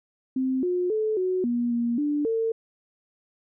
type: tone with pitch steps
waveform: sine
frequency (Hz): 260.9 / 359 / 433.5 / 369.5 / 239.7 / 236.3 / 293.8 / 451.2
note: C4 / F4 / A4 / F#4 / A#3 / A#3 / D4 / A4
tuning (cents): -5 / +48 / -26 / -2 / +48 / +24 / +1 / +44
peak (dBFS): -22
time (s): 0.36-2.52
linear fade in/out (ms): 5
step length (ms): 270
effects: none